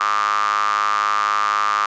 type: tone with high-pass filter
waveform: square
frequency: 52 Hz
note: G#1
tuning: 3 cents sharp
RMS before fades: -19 dBFS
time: 0-1.86 s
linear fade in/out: 5 ms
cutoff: 1200 Hz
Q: 9.6
effects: resampled to 16000 Hz